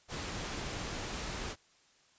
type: noise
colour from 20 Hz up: pink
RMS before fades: -39 dBFS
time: 0.08-1.56 s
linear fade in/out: 50 ms
effects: white hiss -66 dBFS RMS until 2.18 s + resampled to 16000 Hz